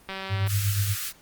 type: click train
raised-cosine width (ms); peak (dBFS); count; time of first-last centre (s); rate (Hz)
0.3; -18; 75; 0.09-0.475; 192
type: tone with tremolo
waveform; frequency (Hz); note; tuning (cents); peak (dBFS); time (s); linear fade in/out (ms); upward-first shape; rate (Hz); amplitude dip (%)
sine; 101; G#2; -48; -20; 0.29-0.96; 50; sine; 8.3; 55
type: high-pass noise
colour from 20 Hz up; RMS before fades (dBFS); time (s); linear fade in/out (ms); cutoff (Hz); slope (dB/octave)
white; -32; 0.46-1.13; 50; 1200; 96
effects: pink hiss -55 dBFS RMS until 1.21 s + Opus 32 kbps